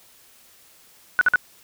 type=tone bursts; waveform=sine; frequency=1480 Hz; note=F#6; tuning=in tune; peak=-12 dBFS; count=3; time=1.19-1.358 s; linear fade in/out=0 ms; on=22 ms; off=51 ms; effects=white hiss -53 dBFS RMS until 1.63 s